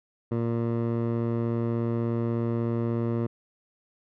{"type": "tone with low-pass filter", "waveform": "15% pulse", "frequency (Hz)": 116.54, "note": "A#2", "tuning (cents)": 0, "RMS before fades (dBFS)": -27, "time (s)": [0.31, 3.27], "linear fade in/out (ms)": 10, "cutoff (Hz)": 880, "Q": 0.53, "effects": []}